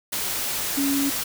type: tone in noise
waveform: sine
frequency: 278.3 Hz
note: C#4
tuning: 7 cents sharp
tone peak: -21 dBFS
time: 0.77-1.1 s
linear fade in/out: 10 ms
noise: white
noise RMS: -27 dBFS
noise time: 0.12-1.24 s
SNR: +3 dB
effects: none